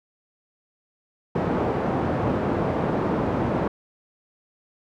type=band-pass noise; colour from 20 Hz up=pink; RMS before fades=-24 dBFS; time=1.35-3.68 s; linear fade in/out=5 ms; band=130 to 840 Hz; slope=12 dB/octave; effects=none